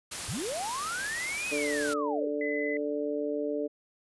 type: noise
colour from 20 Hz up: white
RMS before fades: -36 dBFS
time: 0.11-1.94 s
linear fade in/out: 10 ms
type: linear two-way sweep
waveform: sine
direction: up then down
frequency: 66.4 to 2564 to 381.7 Hz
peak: -32 dBFS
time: 0.28-2.28 s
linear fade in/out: 10 ms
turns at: 1.49 s
type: harmonic tone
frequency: 146.83 Hz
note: D3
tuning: in tune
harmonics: 2 / 3 / 4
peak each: -33 / -32 / -34 dBFS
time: 1.51-3.68 s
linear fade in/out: 20 ms
type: tone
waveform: sine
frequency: 2018 Hz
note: B6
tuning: 37 cents sharp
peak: -33 dBFS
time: 2.41-2.77 s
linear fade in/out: 2 ms
effects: resampled to 24000 Hz